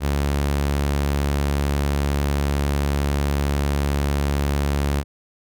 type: tone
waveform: sawtooth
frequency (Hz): 71.1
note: C#2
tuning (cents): +45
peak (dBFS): -15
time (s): 0-5.04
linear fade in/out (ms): 50
effects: none